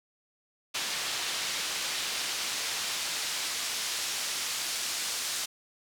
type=noise with band-pass filter sweep; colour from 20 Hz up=pink; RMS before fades=-33 dBFS; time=0.74-5.46 s; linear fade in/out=10 ms; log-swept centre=3900 to 5900 Hz; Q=0.74; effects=none